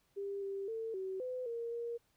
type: tone with pitch steps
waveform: sine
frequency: 398.5 / 393.2 / 450.2 / 379.5 / 506 / 465.9 / 469.8 Hz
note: G4 / G4 / A4 / F#4 / B4 / A#4 / A#4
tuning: +28 / +5 / +40 / +44 / +42 / -1 / +13 cents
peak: -37 dBFS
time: 0.16-1.98 s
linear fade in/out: 20 ms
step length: 260 ms
effects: pink hiss -75 dBFS RMS until 2.16 s